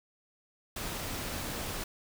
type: noise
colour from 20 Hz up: pink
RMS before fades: -37 dBFS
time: 0.76-1.84 s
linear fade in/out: 5 ms
effects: none